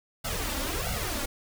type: noise with flanger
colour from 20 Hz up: pink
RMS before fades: -31 dBFS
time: 0.24-1.26 s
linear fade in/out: 10 ms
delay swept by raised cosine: 1.4 to 3.6 ms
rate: 1.5 Hz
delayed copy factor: +0.9
effects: none